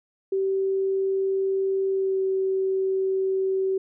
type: tone with pitch glide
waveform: sine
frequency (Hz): 386.1 to 382.1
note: G4 to G4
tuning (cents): -26 to -44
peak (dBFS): -21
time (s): 0.32-3.78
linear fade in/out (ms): 5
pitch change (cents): -18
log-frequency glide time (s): 1.91-2.21
effects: none